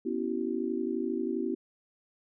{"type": "chord", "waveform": "sine", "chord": "C# half-diminished seventh", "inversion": "third", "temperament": "equal with one note detuned", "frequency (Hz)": [246.9, 277.2, 329.6, 381.9], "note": ["B3", "C#4", "E4", "G4"], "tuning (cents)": [0, 0, 0, -45], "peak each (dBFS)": [-34, -37, -33, -34], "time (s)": [0.05, 1.55], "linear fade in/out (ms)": 10, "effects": []}